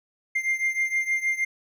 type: beating tone pair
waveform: triangle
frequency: 2100 / 2106.4 Hz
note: C7 / C7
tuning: +6 / +11 cents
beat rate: 6.4 Hz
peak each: -23 / -26 dBFS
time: 0.35-1.45 s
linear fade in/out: 10 ms
effects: none